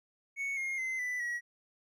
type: tone with pitch steps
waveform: triangle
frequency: 2217 / 2138 / 2061 / 1987.7 / 1916.7 Hz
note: C#7 / C7 / C7 / B6 / A#6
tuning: 0 / +37 / -27 / +11 / +48 cents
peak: -31 dBFS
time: 0.36-1.41 s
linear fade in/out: 50 ms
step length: 210 ms
effects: none